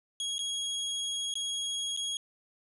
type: tone with dropouts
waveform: sawtooth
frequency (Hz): 3304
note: G#7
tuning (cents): -10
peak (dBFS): -28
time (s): 0.2-2.17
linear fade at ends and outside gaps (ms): 1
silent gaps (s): 0.382-0.391 / 1.34-1.354 / 1.965-1.973
effects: resampled to 24000 Hz

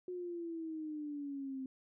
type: exponential sweep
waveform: sine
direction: down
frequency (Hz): 364.5 to 260.8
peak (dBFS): -39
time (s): 0.08-1.66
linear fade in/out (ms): 2
effects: none

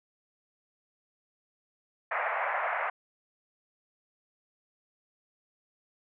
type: band-pass noise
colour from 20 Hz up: pink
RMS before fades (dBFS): -31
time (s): 2.11-2.9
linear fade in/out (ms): 5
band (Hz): 590 to 2200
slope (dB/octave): 48
effects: none

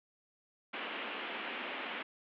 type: band-pass noise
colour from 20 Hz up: white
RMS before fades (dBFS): -41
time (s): 0.73-2.03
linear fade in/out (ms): 10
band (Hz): 210 to 3100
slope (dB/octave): 48
effects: none

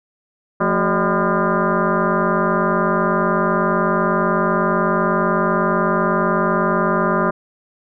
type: tone with frequency modulation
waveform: sine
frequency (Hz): 420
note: G#4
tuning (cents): +19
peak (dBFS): -14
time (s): 0.6-7.31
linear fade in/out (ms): 10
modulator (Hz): 198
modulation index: 5
effects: none

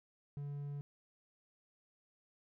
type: tone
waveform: triangle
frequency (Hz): 143.3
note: D3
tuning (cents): -42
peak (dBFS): -38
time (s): 0.37-0.81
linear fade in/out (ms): 0
effects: none

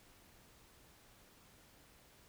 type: silence
effects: pink hiss -64 dBFS RMS until 2.28 s

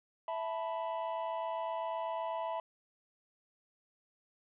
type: chord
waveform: triangle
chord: E suspended fourth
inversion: none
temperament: equal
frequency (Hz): 659.3 / 880 / 987.8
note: E5 / A5 / B5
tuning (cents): 0 / 0 / 0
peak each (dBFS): -36 / -39 / -37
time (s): 0.28-2.6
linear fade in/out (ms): 2
effects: resampled to 8000 Hz + 11-bit

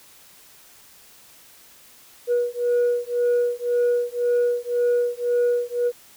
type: beating tone pair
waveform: sine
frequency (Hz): 482.6 / 484.5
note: B4 / B4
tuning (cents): -40 / -33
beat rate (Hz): 1.9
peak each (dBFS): -20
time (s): 2.27-5.92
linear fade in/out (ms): 50
effects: tanh soft clip ceiling -15 dBFS + white hiss -50 dBFS RMS until 6.16 s

